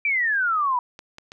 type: exponential sweep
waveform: sine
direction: down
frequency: 2371 to 959 Hz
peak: -19 dBFS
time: 0.05-0.79 s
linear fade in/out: 2 ms
type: clicks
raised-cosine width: 0.2 ms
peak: -23 dBFS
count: 3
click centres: 0.991 / 1.184 / 1.319 s
effects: none